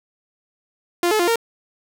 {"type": "tone with pitch steps", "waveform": "sawtooth", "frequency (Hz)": [348.2, 430.3, 348.8, 461], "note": ["F4", "A4", "F4", "A#4"], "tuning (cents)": [-5, -39, -2, -19], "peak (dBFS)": -12, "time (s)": [1.03, 1.358], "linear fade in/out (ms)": 2, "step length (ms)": 82, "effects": []}